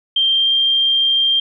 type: tone with pitch glide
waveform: sine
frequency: 3165 to 3183 Hz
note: G7 to G7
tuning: +16 to +26 cents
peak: -12 dBFS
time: 0.16-1.4 s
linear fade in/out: 5 ms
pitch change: +10 cents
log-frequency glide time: 0.32-0.51 s
effects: none